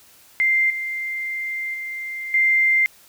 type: tone with level steps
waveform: sine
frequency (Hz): 2093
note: C7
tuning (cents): 0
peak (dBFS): -15 / -24 / -27 / -14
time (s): 0.4-2.86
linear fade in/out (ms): 0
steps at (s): 0.7 / 1.74 / 2.34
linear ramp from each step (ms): 2
effects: white hiss -51 dBFS RMS until 3.08 s